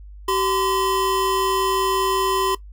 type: tone pair together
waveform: square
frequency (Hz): 382.8 / 1023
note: G4 / C6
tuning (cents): -41 / -39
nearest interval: octave + perfect fourth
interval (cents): 1702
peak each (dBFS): -22 / -22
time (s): 0.28-2.55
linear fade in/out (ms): 5
effects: noise-tail reverb RT60 0.1 s tail -18 dB re dry + added 50 Hz sine -37 dBFS peak until 2.72 s